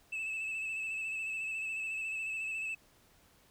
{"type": "tone with vibrato", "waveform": "sine", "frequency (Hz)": 2618, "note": "E7", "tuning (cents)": -13, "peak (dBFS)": -32, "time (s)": [0.12, 2.75], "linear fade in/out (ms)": 10, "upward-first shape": "square", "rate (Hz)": 14, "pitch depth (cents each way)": 24, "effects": ["tanh soft clip ceiling -34 dBFS", "pink hiss -65 dBFS RMS until 3.5 s"]}